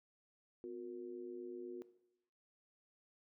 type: tone with amplitude modulation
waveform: sine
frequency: 360 Hz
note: F#4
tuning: 47 cents flat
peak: -40 dBFS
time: 0.64-1.82 s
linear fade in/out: 0 ms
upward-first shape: sine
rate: 108 Hz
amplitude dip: 85%
effects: noise-tail reverb RT60 0.8 s tail -17 dB re dry